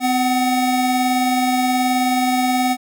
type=tone pair together; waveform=square; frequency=255.3 / 747.1 Hz; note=C4 / F#5; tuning=-42 / +17 cents; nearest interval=octave + perfect fifth; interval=1859 cents; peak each=-19 dBFS; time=0-2.77 s; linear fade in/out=50 ms; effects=none